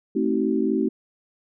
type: chord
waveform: sine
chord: A diminished seventh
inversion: none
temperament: just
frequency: 220 / 264 / 316.8 / 380.2 Hz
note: A3 / C4 / Eb4 / Gb4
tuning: 0 / +16 / +31 / +47 cents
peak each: -25 dBFS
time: 0.15-0.89 s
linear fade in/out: 10 ms
effects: none